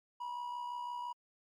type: tone with amplitude modulation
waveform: triangle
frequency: 970 Hz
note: B5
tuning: 31 cents flat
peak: -34 dBFS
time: 0.2-1.13 s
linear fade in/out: 10 ms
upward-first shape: sine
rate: 65.9 Hz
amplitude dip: 50%
effects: MP3 64 kbps